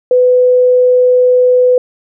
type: tone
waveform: sine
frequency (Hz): 500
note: B4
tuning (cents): +21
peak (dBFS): -5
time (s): 0.11-1.78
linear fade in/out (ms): 2
effects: none

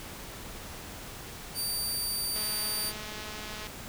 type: tone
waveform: 20% pulse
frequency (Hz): 4639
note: D8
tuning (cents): -22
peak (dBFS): -24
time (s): 1.54-2.93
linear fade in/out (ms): 50
type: click train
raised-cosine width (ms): 0.2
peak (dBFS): -24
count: 280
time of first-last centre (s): 2.36-3.67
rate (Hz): 213
effects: pink hiss -43 dBFS RMS until 3.88 s

